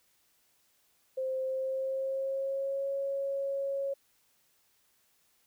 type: tone with pitch glide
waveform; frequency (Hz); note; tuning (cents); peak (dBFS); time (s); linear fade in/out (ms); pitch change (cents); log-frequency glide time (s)
sine; 523.3 to 551.2; C5 to C#5; 0 to -10; -30; 1.17-3.94; 10; +90; 1.43-2.9
effects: white hiss -70 dBFS RMS until 5.46 s